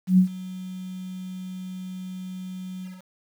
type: tone with ADSR envelope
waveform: sine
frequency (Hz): 185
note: F#3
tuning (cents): 0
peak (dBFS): -11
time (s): 0.07-3.04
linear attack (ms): 110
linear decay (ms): 98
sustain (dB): -21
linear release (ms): 210
effects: 8-bit